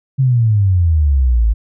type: exponential sweep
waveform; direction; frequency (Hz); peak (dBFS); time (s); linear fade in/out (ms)
sine; down; 136.8 to 52.1; -9; 0.18-1.54; 20
effects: none